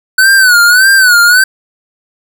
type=tone with vibrato; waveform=square; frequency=1493 Hz; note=F#6; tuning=15 cents sharp; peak=-4 dBFS; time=0.18-1.44 s; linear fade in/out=5 ms; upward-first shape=sine; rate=1.7 Hz; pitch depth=110 cents each way; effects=7-bit